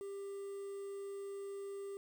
triangle tone with quantisation, 396.7 Hz, G4, 21 cents sharp, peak -40 dBFS, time 0.01-1.97 s, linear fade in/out 0 ms, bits 10, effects none

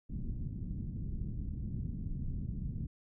pink low-pass noise, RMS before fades -38 dBFS, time 0.09-2.87 s, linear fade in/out 10 ms, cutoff 220 Hz, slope 24 dB/octave, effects none

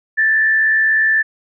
sine tone with frequency modulation, 1760 Hz, A6, in tune, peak -11 dBFS, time 0.17-1.23 s, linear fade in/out 20 ms, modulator 76.4 Hz, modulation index 0.46, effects none

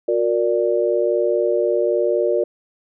sine chord, Gb augmented, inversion none, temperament equal with one note detuned, 362.4 / 466.2 / 587.3 Hz, Gb4 / Bb4 / D5, -36 / 0 / 0 cents, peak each -20 dBFS, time 0.08-2.44 s, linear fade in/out 5 ms, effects none

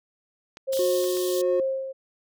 clicks, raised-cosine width 0.2 ms, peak -24 dBFS, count 5, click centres 0.571 / 0.733 / 0.772 / 1.042 / 1.171 s
sine tone with tremolo, 533 Hz, C5, 32 cents sharp, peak -21 dBFS, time 0.67-1.93 s, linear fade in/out 20 ms, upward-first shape sine, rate 1.4 Hz, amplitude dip 70%
pink high-pass noise, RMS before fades -35 dBFS, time 0.72-1.42 s, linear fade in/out 10 ms, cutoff 3000 Hz, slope 96 dB/octave
triangle tone, 363.3 Hz, F#4, 32 cents flat, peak -22 dBFS, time 0.79-1.6 s, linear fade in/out 2 ms
effects none

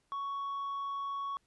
triangle tone with tanh clipping, 1114 Hz, C#6, 8 cents sharp, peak -35 dBFS, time 0.12-1.37 s, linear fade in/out 0 ms, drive 7 dB, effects pink hiss -75 dBFS RMS until 1.46 s + resampled to 24000 Hz

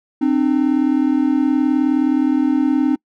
triangle tone pair together, 263.6 / 302.8 Hz, C4 / D#4, +13 / -47 cents, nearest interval major second, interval 240 cents, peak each -14 / -14 dBFS, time 0.21-2.96 s, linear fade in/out 10 ms, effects noise-tail reverb RT60 0.1 s tail -26 dB re dry

